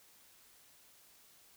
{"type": "silence", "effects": ["white hiss -63 dBFS RMS until 1.56 s"]}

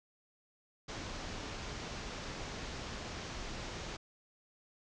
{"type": "low-pass noise", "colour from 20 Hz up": "pink", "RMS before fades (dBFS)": -43, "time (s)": [0.88, 3.97], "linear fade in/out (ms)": 10, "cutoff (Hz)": 6800, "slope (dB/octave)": 48, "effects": []}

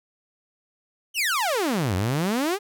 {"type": "exponential two-way sweep", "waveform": "sawtooth", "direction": "down then up", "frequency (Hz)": [3136, 87.31, 426.4], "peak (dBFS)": -18, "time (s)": [1.14, 2.59], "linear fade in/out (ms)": 50, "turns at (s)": 1.95, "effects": []}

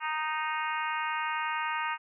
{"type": "harmonic tone", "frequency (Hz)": 310.2, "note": "D#4", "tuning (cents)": -5, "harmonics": [3, 4, 5, 6, 7, 8, 9], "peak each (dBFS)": [-33, -35, -37, -39, -40, -41, -42], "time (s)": [0, 1.98], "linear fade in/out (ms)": 50, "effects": []}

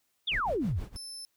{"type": "exponential sweep", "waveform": "sine", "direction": "down", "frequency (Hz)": [3729, 71], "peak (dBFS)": -27, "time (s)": [0.27, 0.8], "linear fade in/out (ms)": 10}
{"type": "noise with tremolo", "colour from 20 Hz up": "brown", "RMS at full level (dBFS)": -37, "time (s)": [0.31, 0.97], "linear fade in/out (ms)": 10, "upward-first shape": "sine", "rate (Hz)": 6.3, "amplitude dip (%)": 90}
{"type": "tone", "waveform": "30% pulse", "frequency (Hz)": 5274, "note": "E8", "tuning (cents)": 0, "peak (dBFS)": -36, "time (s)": [0.96, 1.25], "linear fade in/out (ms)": 0}
{"effects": ["white hiss -75 dBFS RMS until 1.36 s"]}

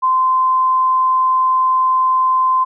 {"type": "tone", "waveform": "sine", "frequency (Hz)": 1035, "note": "C6", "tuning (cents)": -19, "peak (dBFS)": -11, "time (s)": [0.02, 2.65], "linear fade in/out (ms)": 20, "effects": []}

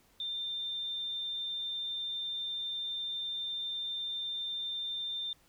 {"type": "tone", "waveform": "sine", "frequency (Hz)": 3592, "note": "A7", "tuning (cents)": 35, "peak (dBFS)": -34, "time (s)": [0.2, 5.33], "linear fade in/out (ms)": 2, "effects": ["pink hiss -66 dBFS RMS until 5.48 s"]}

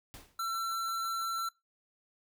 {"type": "noise with exponential decay", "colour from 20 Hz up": "pink", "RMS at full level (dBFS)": -45, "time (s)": [0.14, 0.44], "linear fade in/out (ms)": 0, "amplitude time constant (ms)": 64}
{"type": "tone", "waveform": "square", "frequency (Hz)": 1347, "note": "E6", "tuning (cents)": 37, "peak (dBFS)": -33, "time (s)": [0.39, 1.49], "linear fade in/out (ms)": 5}
{"effects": ["noise-tail reverb RT60 0.2 s tail -22 dB re dry"]}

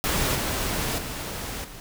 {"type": "noise with level steps", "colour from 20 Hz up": "pink", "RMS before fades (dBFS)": [-24, -27, -33, -42], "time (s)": [0.04, 1.8], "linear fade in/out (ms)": 0, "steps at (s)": [0.35, 0.98, 1.64], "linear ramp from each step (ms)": 5, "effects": []}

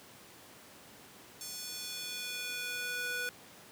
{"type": "tone with high-pass filter sweep", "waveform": "square", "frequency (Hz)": 490.8, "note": "B4", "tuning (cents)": -11, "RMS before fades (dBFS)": -39, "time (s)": [1.41, 3.29], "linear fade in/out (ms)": 0, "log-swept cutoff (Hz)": [5900, 1200], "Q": 1.4, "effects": ["pink hiss -54 dBFS RMS until 3.71 s", "high-pass 150 Hz 12 dB/octave"]}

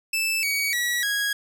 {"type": "tone with pitch steps", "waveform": "sawtooth", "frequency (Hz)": [2637, 2256, 1930.4, 1651.6], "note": ["E7", "C#7", "B6", "G#6"], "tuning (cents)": [0, 30, -40, -10], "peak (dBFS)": -19, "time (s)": [0.13, 1.33], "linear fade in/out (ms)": 5, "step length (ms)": 300, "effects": []}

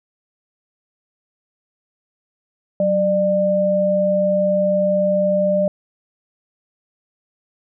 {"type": "tone pair together", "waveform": "sine", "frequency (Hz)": [188.21, 598], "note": ["F#3", "D5"], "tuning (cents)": [30, 31], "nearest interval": "octave + minor sixth", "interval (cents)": 2001, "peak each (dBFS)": [-21, -15], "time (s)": [2.8, 5.68], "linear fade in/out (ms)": 2, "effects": []}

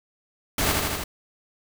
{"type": "noise with echo", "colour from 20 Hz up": "pink", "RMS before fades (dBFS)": -23, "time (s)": [0.58, 0.72], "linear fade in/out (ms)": 5, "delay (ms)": 80, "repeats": 4, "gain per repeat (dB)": -2, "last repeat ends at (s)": 1.04, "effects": []}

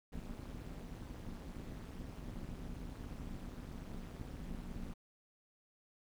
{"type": "noise with amplitude modulation", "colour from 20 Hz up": "brown", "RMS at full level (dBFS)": -42, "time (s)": [0.12, 4.94], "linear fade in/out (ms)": 10, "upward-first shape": "sine", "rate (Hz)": 206, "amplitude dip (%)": 95, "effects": []}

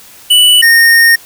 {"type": "tone pair in turn", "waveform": "square", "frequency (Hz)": [2965, 1843.4], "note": ["F#7", "A#6"], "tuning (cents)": [3, -20], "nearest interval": "minor sixth", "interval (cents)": 823, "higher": "first", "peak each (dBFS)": -4, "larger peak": "neither", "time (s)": [[0.3, 0.62], [0.62, 1.16]], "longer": "second", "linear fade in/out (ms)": 10, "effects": ["white hiss -37 dBFS RMS until 1.25 s"]}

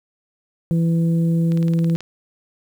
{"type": "harmonic tone", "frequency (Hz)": 166.3, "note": "E3", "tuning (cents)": 16, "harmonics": [1, 2, 3], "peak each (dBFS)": [-15, -28, -32], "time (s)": [0.71, 1.96], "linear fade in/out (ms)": 0}
{"type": "click train", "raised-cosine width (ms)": 0.2, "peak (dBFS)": -20, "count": 10, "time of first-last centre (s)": [1.52, 2.006], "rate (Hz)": 18.5}
{"effects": ["8-bit"]}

